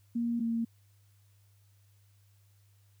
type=tone pair in turn; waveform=sine; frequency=234.9 / 229.8 Hz; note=A#3 / A#3; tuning=+13 / -25 cents; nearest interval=unison; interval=38 cents; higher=first; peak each=-28 dBFS; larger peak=neither; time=0.15-0.4 / 0.4-0.65 s; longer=neither; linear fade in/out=10 ms; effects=added 100 Hz sine -61 dBFS peak until 3 s + white hiss -72 dBFS RMS until 3 s